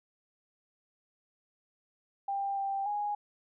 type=tone with pitch steps; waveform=sine; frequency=793 / 787 / 827 Hz; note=G5 / G5 / G#5; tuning=+20 / +7 / -8 cents; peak=-30 dBFS; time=2.28-3.15 s; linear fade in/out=5 ms; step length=290 ms; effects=none